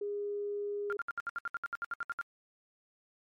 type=tone; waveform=sine; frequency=409.3 Hz; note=G#4; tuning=25 cents flat; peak=-33 dBFS; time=0.01-0.97 s; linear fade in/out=5 ms
type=tone bursts; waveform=sine; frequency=1396 Hz; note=F6; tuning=1 cent flat; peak=-32 dBFS; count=15; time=0.9-2.213 s; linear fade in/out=0 ms; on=25 ms; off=67 ms
effects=tanh soft clip ceiling -22 dBFS + MP3 64 kbps